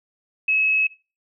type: tone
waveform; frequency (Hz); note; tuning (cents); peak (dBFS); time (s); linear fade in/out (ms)
sine; 2575; E7; -41; -17; 0.48-0.87; 5
effects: noise-tail reverb RT60 0.3 s tail -19 dB re dry